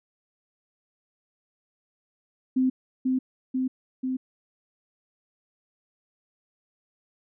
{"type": "tone with echo", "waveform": "sine", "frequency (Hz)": 258.6, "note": "C4", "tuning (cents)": -20, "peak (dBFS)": -19, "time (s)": [2.56, 2.7], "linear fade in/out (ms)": 10, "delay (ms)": 490, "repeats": 3, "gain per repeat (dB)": -2, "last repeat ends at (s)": 4.17, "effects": []}